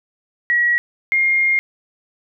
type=tone pair in turn; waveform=sine; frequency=1917 / 2127 Hz; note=A#6 / C7; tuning=+48 / +28 cents; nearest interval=major second; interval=180 cents; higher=second; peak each=-13 dBFS; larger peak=neither; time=0.5-0.78 / 1.12-1.59 s; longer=second; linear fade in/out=0 ms; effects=none